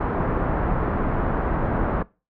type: low-pass noise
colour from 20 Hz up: pink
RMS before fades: -23 dBFS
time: 0-2.03 s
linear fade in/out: 10 ms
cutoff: 1400 Hz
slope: 24 dB/octave
effects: noise-tail reverb RT60 0.3 s tail -22 dB re dry